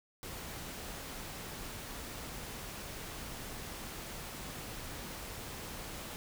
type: noise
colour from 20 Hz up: pink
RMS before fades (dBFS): -44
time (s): 0.23-6.16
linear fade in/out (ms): 0
effects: none